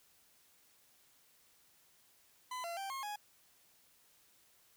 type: tone with pitch steps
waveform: 40% pulse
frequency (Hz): 1008 / 682 / 783 / 1076 / 832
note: B5 / F5 / G5 / C6 / G#5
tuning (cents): +35 / -41 / -2 / +48 / +3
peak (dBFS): -39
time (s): 2.51-3.16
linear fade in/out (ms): 5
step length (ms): 130
effects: white hiss -68 dBFS RMS until 4.76 s

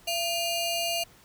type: ring-modulated tone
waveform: sawtooth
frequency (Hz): 1750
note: A6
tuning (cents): -10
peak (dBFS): -20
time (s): 0.07-1.04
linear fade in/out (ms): 10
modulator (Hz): 1070
effects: pink hiss -56 dBFS RMS until 1.24 s

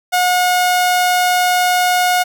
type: tone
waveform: sawtooth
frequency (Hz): 723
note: F#5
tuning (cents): -40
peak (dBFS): -8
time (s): 0.12-2.24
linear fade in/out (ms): 20
effects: none

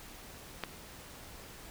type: click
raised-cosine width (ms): 0.3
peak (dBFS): -18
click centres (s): 0.637
effects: pink hiss -50 dBFS RMS until 1.7 s

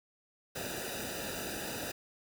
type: noise with comb filter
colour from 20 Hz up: pink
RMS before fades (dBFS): -39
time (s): 0.55-1.92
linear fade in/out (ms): 10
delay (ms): 0.92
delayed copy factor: -1
effects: none

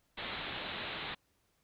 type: low-pass noise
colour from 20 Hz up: white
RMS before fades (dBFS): -41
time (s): 0.17-1.15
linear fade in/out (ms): 10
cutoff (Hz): 4000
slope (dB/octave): 96
effects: pink hiss -75 dBFS RMS until 1.63 s

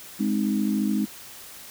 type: chord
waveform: sine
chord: Ab major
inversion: none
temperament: equal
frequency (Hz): 207.7 / 261.6 / 311.1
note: Ab3 / C4 / Eb4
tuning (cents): 0 / 0 / 0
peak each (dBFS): -23 / -28 / -28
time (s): 0.19-1.06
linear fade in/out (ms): 20
effects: white hiss -43 dBFS RMS until 1.7 s

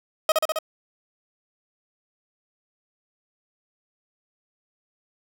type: tone with echo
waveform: 30% pulse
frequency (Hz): 630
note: D#5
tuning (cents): +21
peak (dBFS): -13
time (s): 0.29-0.32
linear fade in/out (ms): 2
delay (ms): 67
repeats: 4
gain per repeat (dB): -2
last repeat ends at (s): 0.588
effects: none

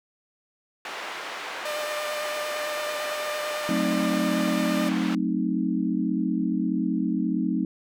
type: band-pass noise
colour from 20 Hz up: white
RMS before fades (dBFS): -35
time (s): 0.85-5.15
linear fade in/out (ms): 2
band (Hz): 480 to 2200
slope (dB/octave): 12
type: tone with vibrato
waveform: sawtooth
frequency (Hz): 600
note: D5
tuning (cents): +37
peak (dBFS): -25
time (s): 1.65-4.89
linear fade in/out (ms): 5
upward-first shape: triangle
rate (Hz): 8.9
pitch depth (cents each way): 21
type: chord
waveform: sine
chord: F# diminished seventh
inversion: none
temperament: equal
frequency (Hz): 185 / 220 / 261.6 / 311.1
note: F#3 / A3 / C4 / Eb4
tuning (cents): 0 / 0 / 0 / 0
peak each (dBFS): -28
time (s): 3.69-7.65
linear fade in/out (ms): 2
effects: none

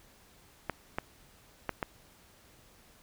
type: clicks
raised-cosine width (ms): 0.5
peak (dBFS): -16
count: 4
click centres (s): 0.697 / 0.985 / 1.693 / 1.828
effects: pink hiss -60 dBFS RMS until 3.02 s

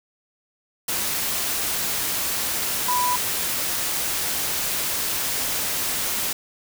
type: tone in noise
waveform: sine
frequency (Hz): 987.8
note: B5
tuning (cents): 0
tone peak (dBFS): -20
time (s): 2.88-3.16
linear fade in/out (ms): 5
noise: white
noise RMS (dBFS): -25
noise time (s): 0.88-6.33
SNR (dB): +2
effects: none

